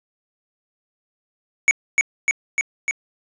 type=tone with echo; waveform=square; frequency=2233 Hz; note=C#7; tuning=12 cents sharp; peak=-11 dBFS; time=1.68-1.71 s; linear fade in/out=0 ms; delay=300 ms; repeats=4; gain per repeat=-2 dB; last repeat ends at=2.91 s; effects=resampled to 16000 Hz + 8-bit